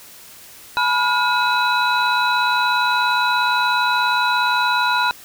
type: tone cluster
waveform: sine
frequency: 864 / 981 / 1428 / 2549 / 3949 Hz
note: A5 / B5 / F6 / D#7 / B7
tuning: -32 / -12 / +38 / +41 / -1 cents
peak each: -25 / -18 / -19 / -26 / -23 dBFS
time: 0.77-5.11 s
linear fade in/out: 0 ms
effects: tanh soft clip ceiling -7 dBFS + white hiss -42 dBFS RMS until 5.24 s